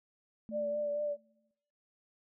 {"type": "tone with exponential decay", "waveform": "sine", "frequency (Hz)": 221, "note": "A3", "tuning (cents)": 8, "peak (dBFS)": -40, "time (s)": [0.49, 1.51], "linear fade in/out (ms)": 0, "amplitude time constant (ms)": 220}
{"type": "tone with vibrato", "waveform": "sine", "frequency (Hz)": 587.3, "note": "D5", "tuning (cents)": 0, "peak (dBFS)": -31, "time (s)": [0.51, 1.17], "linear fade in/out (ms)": 50, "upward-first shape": "triangle", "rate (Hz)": 4.4, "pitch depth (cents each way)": 28}
{"effects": ["noise-tail reverb RT60 0.8 s tail -23 dB re dry"]}